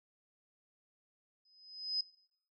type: tone with exponential growth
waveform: sine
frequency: 5040 Hz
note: D#8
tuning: 21 cents sharp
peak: -29 dBFS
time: 1.45-2.01 s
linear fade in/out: 5 ms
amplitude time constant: 120 ms
effects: noise-tail reverb RT60 0.6 s tail -20 dB re dry